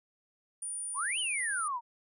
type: tone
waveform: sine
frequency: 9450 Hz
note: D9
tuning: 10 cents sharp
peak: -35 dBFS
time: 0.62-1.68 s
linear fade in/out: 5 ms
type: exponential two-way sweep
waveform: sine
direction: up then down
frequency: 908 to 3136 to 908 Hz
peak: -31 dBFS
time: 0.94-1.81 s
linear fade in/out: 50 ms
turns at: 1.19 s
effects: none